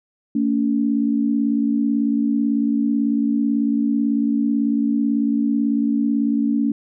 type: tone pair together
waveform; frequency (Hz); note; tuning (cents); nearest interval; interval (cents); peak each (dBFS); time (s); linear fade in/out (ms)
sine; 226.1 / 284.2; A3 / C#4; +47 / +43; major third; 396; -19; 0.35-6.72; 5
effects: none